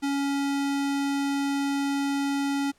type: tone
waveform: square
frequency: 279.6 Hz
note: C#4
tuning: 15 cents sharp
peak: -25 dBFS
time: 0.02-2.72 s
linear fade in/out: 20 ms
effects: pink hiss -63 dBFS RMS until 2.78 s + low-pass 10000 Hz 12 dB/octave